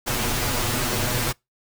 pink noise with comb filter, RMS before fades -24 dBFS, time 0.06-1.33 s, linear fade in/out 20 ms, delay 8.2 ms, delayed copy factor +0.85, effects noise-tail reverb RT60 0.2 s tail -26 dB re dry

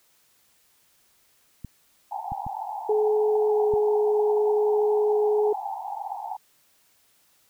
clicks, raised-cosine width 5 ms, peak -23 dBFS, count 4, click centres 1.647 / 2.32 / 2.466 / 3.738 s
pink band-pass noise, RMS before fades -33 dBFS, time 2.11-6.37 s, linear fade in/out 10 ms, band 750 to 890 Hz, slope 96 dB/octave
sine tone with pitch glide, 425.8 to 421.9 Hz, G#4 to G#4, +43 to +27 cents, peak -19 dBFS, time 2.89-5.53 s, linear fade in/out 5 ms, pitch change -16 cents, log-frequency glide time 3.44-3.67 s
effects white hiss -63 dBFS RMS until 7.49 s

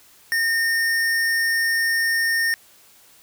square tone, 1828 Hz, A#6, 34 cents flat, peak -19 dBFS, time 0.32-2.54 s, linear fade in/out 0 ms, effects white hiss -52 dBFS RMS until 3.22 s

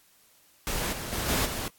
pink noise with level steps, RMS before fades -30 / -36 / -31 / -26 / -33 dBFS, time 0.67-1.68 s, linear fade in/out 0 ms, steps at 0.92 / 1.12 / 1.28 / 1.45 s, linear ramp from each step 10 ms, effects white hiss -61 dBFS RMS until 1.78 s + AAC 64 kbps

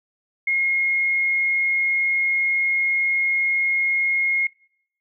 sine tone, 2151 Hz, C7, 47 cents sharp, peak -18 dBFS, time 0.47-4.47 s, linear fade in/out 5 ms, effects noise-tail reverb RT60 0.7 s tail -23 dB re dry

